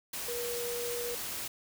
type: tone in noise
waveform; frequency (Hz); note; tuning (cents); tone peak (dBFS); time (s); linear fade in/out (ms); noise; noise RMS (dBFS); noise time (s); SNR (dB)
sine; 479; A#4; +47; -35; 0.28-1.15; 5; white; -38; 0.13-1.48; 0
effects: none